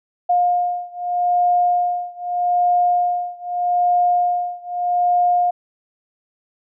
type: beating tone pair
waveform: sine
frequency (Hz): 710 / 710.81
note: F5 / F5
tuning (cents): +28 / +30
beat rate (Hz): 0.81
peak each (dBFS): -18 / -19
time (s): 0.29-5.51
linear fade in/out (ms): 10
effects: none